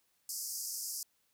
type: band-pass noise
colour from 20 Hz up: pink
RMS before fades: -40 dBFS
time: 0.29-1.03 s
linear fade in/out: 2 ms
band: 4800 to 15000 Hz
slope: 96 dB/octave
effects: white hiss -75 dBFS RMS until 1.33 s